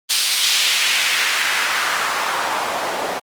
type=noise with band-pass filter sweep; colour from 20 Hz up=white; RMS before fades=-19 dBFS; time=0.09-3.2 s; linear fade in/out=20 ms; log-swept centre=4400 to 580 Hz; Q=1.4; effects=Opus 32 kbps